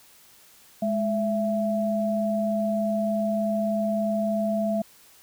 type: tone pair together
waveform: sine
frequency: 210 / 666.7 Hz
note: G#3 / E5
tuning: +19 / +19 cents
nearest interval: octave + minor sixth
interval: 2000 cents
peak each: -25 dBFS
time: 0.82-4.82 s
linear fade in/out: 5 ms
effects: white hiss -54 dBFS RMS until 5.22 s